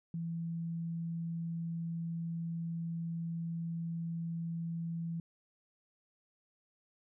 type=tone; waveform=sine; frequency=166.8 Hz; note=E3; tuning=21 cents sharp; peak=-35 dBFS; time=0.14-5.2 s; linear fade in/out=2 ms; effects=none